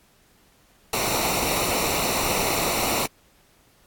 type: noise with comb filter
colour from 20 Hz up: pink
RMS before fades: -24 dBFS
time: 0.93-3.06 s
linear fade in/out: 2 ms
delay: 0.61 ms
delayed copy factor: -0.7
effects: pink hiss -59 dBFS RMS until 3.86 s + AAC 64 kbps